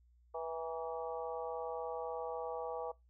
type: harmonic tone with a mistuned harmonic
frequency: 163.6 Hz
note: E3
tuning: 13 cents flat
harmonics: 3 / 4 / 5 / 6 / 7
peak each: -41 / -44 / -44 / -48 / -48 dBFS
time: 0.34-2.92 s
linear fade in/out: 10 ms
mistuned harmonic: 6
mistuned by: -60 cents
effects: noise-tail reverb RT60 0.2 s tail -23 dB re dry + added 60 Hz sine -64 dBFS peak until 3.09 s